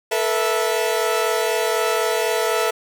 sawtooth chord, A suspended second, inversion none, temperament equal with one note detuned, 440 / 484 / 659.3 Hz, A4 / B4 / E5, 0 / -35 / 0 cents, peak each -18 / -20 / -19 dBFS, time 0.11-2.71 s, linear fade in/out 10 ms, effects none

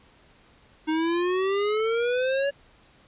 square exponential sweep, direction up, 309.4 to 568 Hz, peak -23 dBFS, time 0.87-2.51 s, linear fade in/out 20 ms, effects pink hiss -57 dBFS RMS until 3.07 s + resampled to 8000 Hz

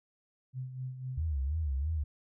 sine tone with tremolo, 128.9 Hz, C3, 26 cents flat, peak -34 dBFS, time 0.53-1.24 s, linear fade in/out 50 ms, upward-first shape sine, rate 4 Hz, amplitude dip 60%
sine tone with vibrato, 73.42 Hz, D2, in tune, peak -29 dBFS, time 1.17-2.04 s, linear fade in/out 10 ms, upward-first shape sine, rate 3 Hz, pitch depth 180 cents each way
effects none

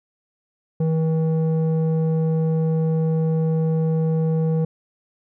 square tone with low-pass filter, 160.4 Hz, E3, 47 cents flat, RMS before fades -20 dBFS, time 0.8-4.65 s, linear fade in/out 5 ms, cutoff 450 Hz, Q 1.4, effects none

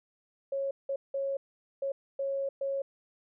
sine tone bursts at uneven times, 549 Hz, C#5, 17 cents flat, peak -29 dBFS, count 6, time 0.52-0.71 / 0.89-0.96 / 1.14-1.37 / 1.82-1.92 / 2.19-2.49 / 2.61-2.82 s, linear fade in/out 5 ms, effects none

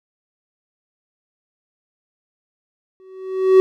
triangle tone with exponential growth, 377.6 Hz, F#4, 35 cents sharp, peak -3 dBFS, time 3-3.6 s, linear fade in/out 0 ms, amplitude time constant 130 ms, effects none

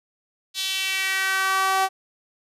sawtooth tone with high-pass filter sweep, 382.8 Hz, G4, 41 cents flat, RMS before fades -23 dBFS, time 0.54-1.89 s, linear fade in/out 50 ms, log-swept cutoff 3800 to 790 Hz, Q 2.7, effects resampled to 32000 Hz

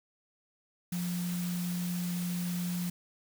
sine tone in noise, 176.5 Hz, F3, 19 cents sharp, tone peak -31 dBFS, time 0.92-2.9 s, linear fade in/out 5 ms, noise white, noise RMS -43 dBFS, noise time 0.92-2.9 s, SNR +9 dB, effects none

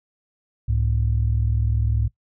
sine tone pair together, 67.39 / 107.5 Hz, C#2 / A2, -48 / -40 cents, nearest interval minor sixth, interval 808 cents, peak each -20 dBFS, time 0.68-2.08 s, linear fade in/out 10 ms, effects noise-tail reverb RT60 0.1 s tail -20 dB re dry + tanh soft clip ceiling -11 dBFS

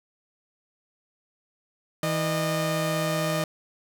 sawtooth tone pair together, 161.7 / 611 Hz, E3 / D#5, -33 / -32 cents, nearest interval octave + major seventh, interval 2301 cents, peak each -23 dBFS, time 2.03-3.44 s, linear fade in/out 2 ms, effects none

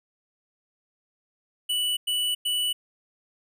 square tone bursts, 2961 Hz, F#7, 1 cent sharp, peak -24 dBFS, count 3, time 1.69-2.73 s, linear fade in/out 10 ms, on 280 ms, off 100 ms, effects none

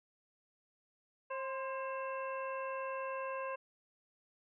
harmonic tone with a mistuned harmonic, 535 Hz, C5, 38 cents sharp, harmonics 1 / 2 / 3 / 4 / 5, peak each -40 / -41 / -48 / -57 / -49 dBFS, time 1.3-3.56 s, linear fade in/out 10 ms, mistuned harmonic 2, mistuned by -43 cents, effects none

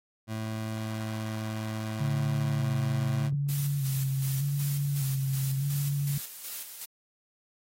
25% pulse tone with pitch glide, 110 to 109.3 Hz, A2 to A2, 0 to -11 cents, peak -28 dBFS, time 0.27-3.31 s, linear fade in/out 50 ms, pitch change -11 cents, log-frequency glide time 0.69-1.36 s
sine tone with vibrato, 138.59 Hz, C#3, in tune, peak -26 dBFS, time 2-6.18 s, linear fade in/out 5 ms, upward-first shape square, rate 0.83 Hz, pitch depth 43 cents each way
blue noise with tremolo, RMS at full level -37 dBFS, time 3.48-6.86 s, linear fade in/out 20 ms, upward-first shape square, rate 2.7 Hz, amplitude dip 50%
effects AAC 48 kbps

